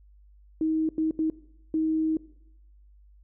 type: tone bursts at uneven times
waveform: sine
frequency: 316.5 Hz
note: D#4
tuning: 30 cents sharp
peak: -22 dBFS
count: 4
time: 0.61-0.89 / 0.98-1.11 / 1.19-1.3 / 1.74-2.17 s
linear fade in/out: 2 ms
effects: noise-tail reverb RT60 0.8 s tail -19 dB re dry + added 50 Hz sine -52 dBFS peak until 3.23 s